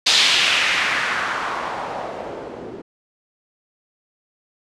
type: noise with low-pass filter sweep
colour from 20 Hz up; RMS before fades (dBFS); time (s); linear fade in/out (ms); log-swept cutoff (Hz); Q
blue; -21; 0.06-2.82; 10; 4100 to 350; 1.9
effects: low-pass 9000 Hz 12 dB/octave